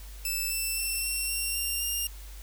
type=tone with pitch steps; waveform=5% pulse; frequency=2637 / 2665 / 2692 / 2721 / 2749 / 2778 / 2807 Hz; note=E7 / E7 / E7 / F7 / F7 / F7 / F7; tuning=0 / +18 / +36 / -46 / -28 / -10 / +8 cents; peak=-20 dBFS; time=0.25-2.07 s; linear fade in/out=2 ms; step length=260 ms; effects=added 50 Hz sine -41 dBFS peak until 2.42 s + white hiss -51 dBFS RMS until 2.42 s